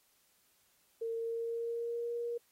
sine tone with pitch glide, 456.6 to 472.7 Hz, A#4 to A#4, -36 to +24 cents, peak -34 dBFS, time 1.01-2.38 s, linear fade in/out 10 ms, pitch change +60 cents, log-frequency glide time 1.12-2.13 s, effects white hiss -71 dBFS RMS until 2.51 s + AAC 48 kbps

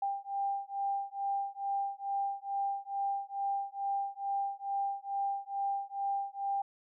sine beating tone pair, 793 / 795.3 Hz, G5 / G5, +20 / +25 cents, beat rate 2.3 Hz, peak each -35 / -35 dBFS, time 0.02-6.62 s, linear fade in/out 5 ms, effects none

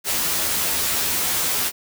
white noise with comb filter, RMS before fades -22 dBFS, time 0.04-1.72 s, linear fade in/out 50 ms, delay 12 ms, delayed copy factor +0.8, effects none

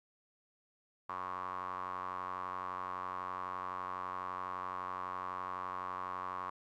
sawtooth tone with band-pass filter, 91.9 Hz, F#2, 11 cents flat, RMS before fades -41 dBFS, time 1.09-6.5 s, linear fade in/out 5 ms, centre 1100 Hz, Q 8.1, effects none

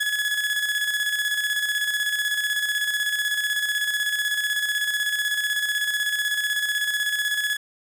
30% pulse tone with tremolo, 1693 Hz, G#6, 33 cents sharp, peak -18 dBFS, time 0-7.57 s, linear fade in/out 10 ms, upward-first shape square, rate 16 Hz, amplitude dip 45%, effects none

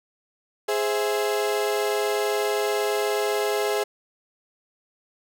35% pulse chord, Ab augmented, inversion none, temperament equal, 415.3 / 523.3 / 659.3 Hz, Ab4 / C5 / E5, 0 / 0 / 0 cents, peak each -22 / -28 / -28 dBFS, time 0.68-3.84 s, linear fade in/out 10 ms, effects none

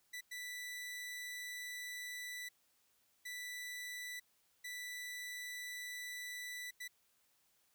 sawtooth tone bursts at uneven times, 1975.5 Hz, B6, in tune, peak -40 dBFS, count 5, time 0.13-0.21 / 0.31-2.49 / 3.25-4.2 / 4.64-6.71 / 6.8-6.88 s, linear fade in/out 10 ms, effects white hiss -75 dBFS RMS until 7.74 s

